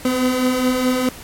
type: beating tone pair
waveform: 30% pulse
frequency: 250 / 254.8 Hz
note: B3 / C4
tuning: +21 / -46 cents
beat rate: 4.8 Hz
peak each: -21 / -14 dBFS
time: 0.05-1.09 s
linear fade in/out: 2 ms
effects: pink hiss -37 dBFS RMS until 1.23 s + MP3 64 kbps